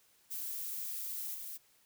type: noise with level steps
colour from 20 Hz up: violet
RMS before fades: -40 / -44 dBFS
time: 0.3-1.58 s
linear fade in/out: 20 ms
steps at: 1.34 s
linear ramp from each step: 10 ms
effects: white hiss -68 dBFS RMS until 1.85 s